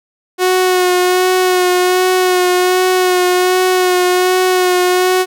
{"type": "tone with vibrato", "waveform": "sawtooth", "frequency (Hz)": 365.3, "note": "F#4", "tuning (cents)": -22, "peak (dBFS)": -6, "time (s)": [0.38, 5.26], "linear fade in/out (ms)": 50, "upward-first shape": "sine", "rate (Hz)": 1.3, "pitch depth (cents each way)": 21, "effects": []}